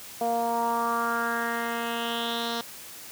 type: tone with low-pass filter sweep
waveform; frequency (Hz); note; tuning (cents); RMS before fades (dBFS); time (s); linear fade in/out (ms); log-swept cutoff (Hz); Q
10% pulse; 233.1; A#3; 0; -28; 0.21-2.61; 2; 660 to 4600; 4
effects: white hiss -43 dBFS RMS until 3.11 s + high-pass 60 Hz 12 dB/octave